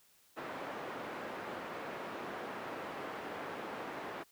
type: band-pass noise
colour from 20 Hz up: pink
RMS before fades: -43 dBFS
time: 0.36-4.24 s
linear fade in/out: 20 ms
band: 320 to 1700 Hz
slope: 12 dB/octave
effects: white hiss -67 dBFS RMS until 4.31 s